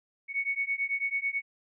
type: beating tone pair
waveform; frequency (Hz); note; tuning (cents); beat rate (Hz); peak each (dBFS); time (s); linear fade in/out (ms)
sine; 2217 / 2226.1; C#7 / C#7; 0 / +7; 9.1; -31; 0.28-1.42; 50
effects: none